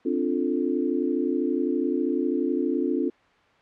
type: chord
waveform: sine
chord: D minor seventh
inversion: third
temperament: equal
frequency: 261.6 / 293.7 / 349.2 / 440 Hz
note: C4 / D4 / F4 / A4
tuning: 0 / 0 / 0 / 0 cents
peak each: -27 / -27 / -27 / -31 dBFS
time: 0.05-3.1 s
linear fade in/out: 10 ms
effects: white hiss -58 dBFS RMS until 3.61 s + low-pass 2000 Hz 12 dB/octave